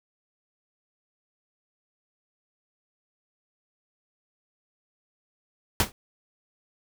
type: noise with exponential decay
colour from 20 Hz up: pink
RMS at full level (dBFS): -17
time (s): 5.8-5.92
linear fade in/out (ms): 1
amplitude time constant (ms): 26
effects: none